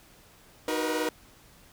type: chord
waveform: sawtooth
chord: B major seventh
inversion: first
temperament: equal with one note detuned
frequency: 311.1 / 370 / 476 / 493.9 Hz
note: D#4 / F#4 / A#4 / B4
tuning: 0 / 0 / +36 / 0 cents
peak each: -27 / -32 / -27 / -31 dBFS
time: 0.68-1.09 s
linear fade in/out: 2 ms
effects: pink hiss -56 dBFS RMS until 1.72 s